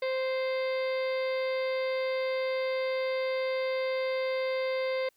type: harmonic tone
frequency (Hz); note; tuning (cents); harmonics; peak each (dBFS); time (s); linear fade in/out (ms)
522; C5; -4; 1 / 2 / 3 / 4 / 5 / 6 / 7 / 8 / 9; -28 / -41 / -46 / -38 / -48 / -53 / -47 / -52 / -48; 0.02-5.09; 5
effects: white hiss -71 dBFS RMS until 5.16 s